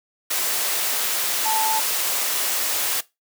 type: tone in noise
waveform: sine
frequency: 880 Hz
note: A5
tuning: in tune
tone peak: -21 dBFS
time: 1.45-1.8 s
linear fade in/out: 10 ms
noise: white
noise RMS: -23 dBFS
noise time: 0.3-3.01 s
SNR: -1 dB
effects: noise-tail reverb RT60 0.2 s tail -19 dB re dry + high-pass 400 Hz 12 dB/octave